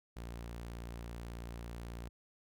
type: tone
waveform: sawtooth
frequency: 58.27 Hz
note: A#1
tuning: in tune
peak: -39 dBFS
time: 0.16-2.09 s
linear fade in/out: 10 ms
effects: none